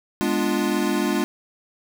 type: chord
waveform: square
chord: G# diminished seventh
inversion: none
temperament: equal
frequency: 207.7 / 246.9 / 293.7 / 349.2 Hz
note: G#3 / B3 / D4 / F4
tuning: 0 / 0 / 0 / 0 cents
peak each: -26 / -28 / -26 / -26 dBFS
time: 0.21-1.24 s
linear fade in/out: 0 ms
effects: none

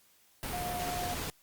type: tone in noise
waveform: sine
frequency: 714 Hz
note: F5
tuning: 38 cents sharp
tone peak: -35 dBFS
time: 0.53-1.14 s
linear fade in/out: 0 ms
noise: pink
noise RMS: -37 dBFS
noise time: 0.43-1.3 s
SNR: -1 dB
effects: white hiss -65 dBFS RMS until 1.42 s + Opus 48 kbps

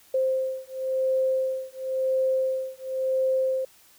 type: beating tone pair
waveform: sine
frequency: 523.3 / 524.25 Hz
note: C5 / C5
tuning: 0 / +3 cents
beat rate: 0.95 Hz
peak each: -26 dBFS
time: 0.14-3.65 s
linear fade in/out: 5 ms
effects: white hiss -56 dBFS RMS until 3.98 s

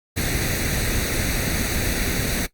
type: noise with comb filter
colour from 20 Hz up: pink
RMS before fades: -23 dBFS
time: 0.16-2.47 s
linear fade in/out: 20 ms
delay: 0.48 ms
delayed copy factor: +0.65
effects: noise-tail reverb RT60 0.1 s tail -17 dB re dry + Opus 48 kbps

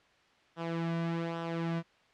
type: tone with flanger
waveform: sawtooth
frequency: 166.9 Hz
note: E3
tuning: 22 cents sharp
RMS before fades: -34 dBFS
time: 0.56-1.83 s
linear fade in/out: 50 ms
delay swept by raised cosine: 0.44 to 2.34 ms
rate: 1.2 Hz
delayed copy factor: -0.6
effects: white hiss -64 dBFS RMS until 2.13 s + low-pass 3000 Hz 12 dB/octave

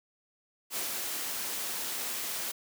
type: noise with ADSR envelope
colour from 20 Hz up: white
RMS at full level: -33 dBFS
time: 0.7-2.52 s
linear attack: 61 ms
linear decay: 120 ms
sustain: -2 dB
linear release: 11 ms
effects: high-pass 200 Hz 12 dB/octave

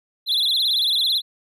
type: tone with vibrato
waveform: triangle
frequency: 3729 Hz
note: A#7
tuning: in tune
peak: -16 dBFS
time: 0.26-1.22 s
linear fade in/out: 50 ms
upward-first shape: sine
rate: 18 Hz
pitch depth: 190 cents each way
effects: none

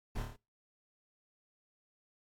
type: noise with echo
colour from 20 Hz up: brown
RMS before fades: -37 dBFS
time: 0.15-0.23 s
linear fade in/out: 10 ms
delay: 27 ms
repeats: 5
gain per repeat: -3 dB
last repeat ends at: 0.365 s
effects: noise-tail reverb RT60 0.3 s tail -26 dB re dry + MP3 64 kbps

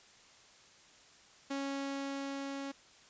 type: tone with level ramp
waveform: sawtooth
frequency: 276 Hz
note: C#4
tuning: 7 cents flat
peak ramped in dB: -31 to -35 dBFS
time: 1.5-2.72 s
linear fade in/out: 10 ms
effects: white hiss -60 dBFS RMS until 3.09 s + resampled to 16000 Hz

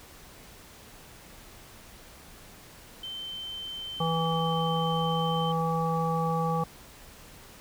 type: tone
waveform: sine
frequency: 3097 Hz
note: G7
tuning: 22 cents flat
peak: -35 dBFS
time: 3.03-5.52 s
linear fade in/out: 5 ms
type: harmonic tone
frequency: 163.9 Hz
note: E3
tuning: 10 cents flat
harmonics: 1 / 3 / 5 / 7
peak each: -28 / -32 / -31 / -32 dBFS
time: 4-6.64 s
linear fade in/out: 5 ms
effects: pink hiss -50 dBFS RMS until 7.6 s

